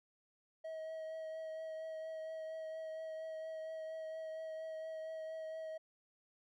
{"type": "tone with vibrato", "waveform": "triangle", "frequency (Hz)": 638, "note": "D#5", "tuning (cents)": 43, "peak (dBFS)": -40, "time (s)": [0.64, 5.78], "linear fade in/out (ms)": 10, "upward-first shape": "triangle", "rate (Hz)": 4.3, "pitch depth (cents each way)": 17, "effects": []}